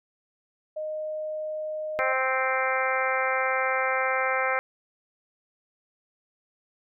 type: tone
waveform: sine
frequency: 618 Hz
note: D#5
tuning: 12 cents flat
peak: -29 dBFS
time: 0.76-2.13 s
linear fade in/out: 10 ms
type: harmonic tone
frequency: 261.6 Hz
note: C4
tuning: in tune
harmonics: 2 / 3 / 4 / 5 / 6 / 7 / 8 / 9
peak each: -29 / -31 / -33 / -30 / -31 / -35 / -30 / -35 dBFS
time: 1.99-4.59 s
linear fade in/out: 0 ms
effects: none